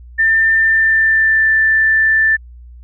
sine tone with pitch glide, 1793 to 1768.3 Hz, A6 to A6, +32 to +8 cents, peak -9 dBFS, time 0.18-2.37 s, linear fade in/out 20 ms, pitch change -24 cents, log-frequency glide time 0.56-1.49 s, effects added 60 Hz sine -34 dBFS peak until 2.83 s

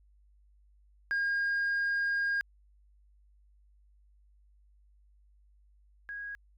sine tone pair in turn, 1621 / 1645.5 Hz, G#6 / G#6, -42 / -16 cents, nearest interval unison, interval 26 cents, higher second, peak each -25 / -37 dBFS, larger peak first, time 1.11-2.41 / 6.09-6.35 s, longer first, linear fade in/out 0 ms, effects tanh soft clip ceiling -26 dBFS + added 50 Hz sine -60 dBFS peak until 6.57 s

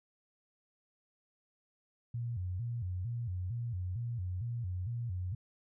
sine tone with vibrato, 103.83 Hz, G#2, in tune, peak -34 dBFS, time 2.14-5.35 s, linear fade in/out 5 ms, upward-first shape square, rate 2.2 Hz, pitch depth 230 cents each way, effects none

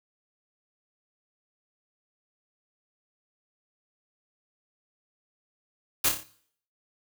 white noise with echo, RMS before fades -23 dBFS, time 6.04-6.09 s, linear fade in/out 5 ms, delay 29 ms, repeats 5, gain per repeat -5 dB, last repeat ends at 6.235 s, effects noise-tail reverb RT60 0.6 s tail -18 dB re dry

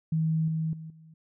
sine tone with level steps, 159.7 Hz, D#3, 45 cents sharp, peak -23 / -26 / -38 / -49 dBFS, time 0.12-1.14 s, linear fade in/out 5 ms, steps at 0.48 / 0.73 / 0.9 s, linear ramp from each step 2 ms, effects none

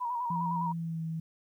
sine tone with vibrato, 965 Hz, B5, 40 cents flat, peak -30 dBFS, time 0-0.73 s, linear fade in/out 20 ms, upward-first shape square, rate 9.8 Hz, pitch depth 49 cents each way
sine tone with pitch glide, 170 to 161.95 Hz, F3 to E3, -46 to -30 cents, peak -32 dBFS, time 0.3-1.2 s, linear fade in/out 5 ms, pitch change -84 cents, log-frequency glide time 0.59-1.03 s
effects 11-bit

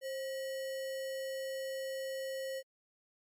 sine tone with sample-and-hold, 532 Hz, C5, 29 cents sharp, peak -36 dBFS, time 0.01-2.63 s, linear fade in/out 50 ms, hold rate 2450 Hz, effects MP3 64 kbps

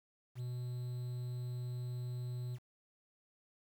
triangle tone with quantisation, 123.47 Hz, B2, in tune, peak -36 dBFS, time 0.35-2.59 s, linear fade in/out 50 ms, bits 10, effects none

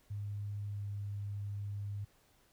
sine tone with pitch glide, 102.4 to 101.52 Hz, G#2 to G#2, -24 to -39 cents, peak -37 dBFS, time 0.1-2.05 s, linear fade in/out 10 ms, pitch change -15 cents, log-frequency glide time 0.66-0.85 s, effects pink hiss -69 dBFS RMS until 2.52 s

